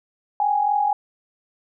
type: tone pair together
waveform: sine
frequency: 786.6 / 830.6 Hz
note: G5 / G#5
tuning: +6 / 0 cents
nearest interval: minor second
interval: 94 cents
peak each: -24 / -18 dBFS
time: 0.4-0.93 s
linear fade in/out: 2 ms
effects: none